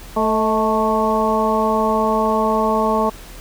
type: harmonic tone with a mistuned harmonic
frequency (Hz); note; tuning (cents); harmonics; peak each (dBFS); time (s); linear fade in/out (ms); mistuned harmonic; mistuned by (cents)
220; A3; 0; 1 / 2 / 3 / 4 / 5; -21 / -21 / -21 / -21 / -21; 0.16-3.1; 10; 3; -43
effects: added 40 Hz sine -36 dBFS peak until 3.4 s + pink hiss -40 dBFS RMS until 3.4 s